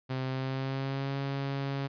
sawtooth tone with pitch glide, 130.81 to 138.03 Hz, C3 to C#3, 0 to -7 cents, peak -27 dBFS, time 0.09-1.88 s, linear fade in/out 20 ms, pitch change +93 cents, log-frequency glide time 0.25-1.17 s, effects resampled to 11025 Hz

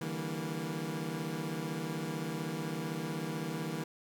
25% pulse chord, E half-diminished seventh, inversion third, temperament equal with one note detuned, 146.83 / 162.64 / 196 / 233.1 Hz, D3 / E3 / G3 / Bb3, 0 / -23 / 0 / 0 cents, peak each -39 / -34 / -40 / -38 dBFS, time 0.01-3.84 s, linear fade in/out 5 ms, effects none

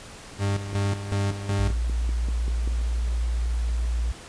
40% pulse tone with tremolo, 100 Hz, G2, 35 cents sharp, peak -21 dBFS, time 0.38-1.75 s, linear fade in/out 50 ms, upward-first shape square, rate 2.7 Hz, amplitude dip 65%
click train, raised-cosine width 3 ms, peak -23 dBFS, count 11, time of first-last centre 0.73-2.676 s, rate 5.14 Hz
sine tone, 58.27 Hz, A#1, in tune, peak -22 dBFS, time 1.59-4.12 s, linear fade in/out 5 ms
effects pink hiss -43 dBFS RMS until 4.28 s + resampled to 22050 Hz

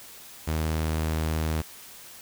sawtooth tone, 79 Hz, D#2, 27 cents sharp, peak -21 dBFS, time 0.47-1.62 s, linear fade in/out 10 ms, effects white hiss -46 dBFS RMS until 2.21 s

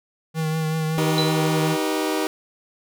square tone with vibrato, 158.4 Hz, D#3, 31 cents sharp, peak -22 dBFS, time 0.34-1.77 s, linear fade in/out 50 ms, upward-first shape triangle, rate 5.3 Hz, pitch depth 28 cents each way
sawtooth chord, Eb augmented, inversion none, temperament just, 311.1 / 388.9 / 486.1 Hz, Eb4 / G4 / B4, 0 / -14 / -28 cents, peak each -20 / -22 / -24 dBFS, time 0.98-2.27 s, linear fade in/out 0 ms
sine tone with exponential decay, 3985 Hz, B7, 15 cents sharp, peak -19 dBFS, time 1.18-1.5 s, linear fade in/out 1 ms, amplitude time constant 68 ms
effects none

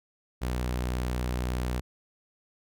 sawtooth tone, 61.74 Hz, B1, in tune, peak -24 dBFS, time 0.41-1.81 s, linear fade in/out 20 ms, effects none

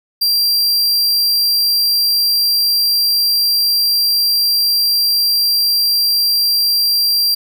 45% pulse tone, 4738 Hz, D8, 14 cents sharp, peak -11 dBFS, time 0.21-7.35 s, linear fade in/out 10 ms, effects none

